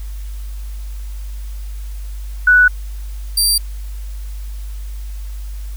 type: tone pair in turn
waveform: sine / 20% pulse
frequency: 1480 / 4699 Hz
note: F#6 / D8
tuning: 0 / 0 cents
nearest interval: octave + minor sixth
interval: 2000 cents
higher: second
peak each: -6 dBFS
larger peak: neither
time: 2.47-2.68 / 3.37-3.58 s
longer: neither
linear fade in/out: 5 ms
effects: added 50 Hz sine -24 dBFS peak until 5.76 s + white hiss -45 dBFS RMS until 5.76 s